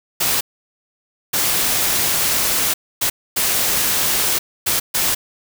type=noise bursts at uneven times; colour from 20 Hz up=white; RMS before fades=-18 dBFS; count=6; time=0.2-0.41 / 1.33-2.74 / 3.01-3.1 / 3.36-4.39 / 4.66-4.8 / 4.94-5.15 s; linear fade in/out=10 ms; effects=none